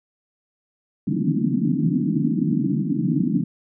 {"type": "band-pass noise", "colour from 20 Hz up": "pink", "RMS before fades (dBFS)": -21, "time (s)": [1.07, 3.44], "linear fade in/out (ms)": 5, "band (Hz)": [140, 320], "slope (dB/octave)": 96, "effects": []}